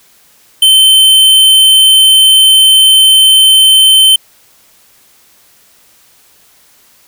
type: tone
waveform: square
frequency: 3086 Hz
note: G7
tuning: 28 cents flat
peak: -3 dBFS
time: 0.62-4.16 s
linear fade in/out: 5 ms
effects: white hiss -46 dBFS RMS until 7.07 s